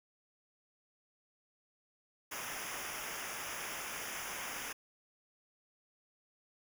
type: noise with comb filter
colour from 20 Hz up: pink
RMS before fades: -42 dBFS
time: 2.31-4.73 s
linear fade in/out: 10 ms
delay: 0.24 ms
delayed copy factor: -0.9
effects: none